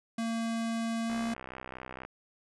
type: tone with pitch glide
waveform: square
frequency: 228.2 to 230.1 Hz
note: A#3 to A#3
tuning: -37 to -22 cents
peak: -31 dBFS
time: 0.18-1.34 s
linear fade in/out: 5 ms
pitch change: +15 cents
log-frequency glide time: 1.05-1.12 s
type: click train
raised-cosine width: 0.5 ms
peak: -26 dBFS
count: 62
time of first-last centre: 1.1-2.05 s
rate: 64.2 Hz
effects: resampled to 24000 Hz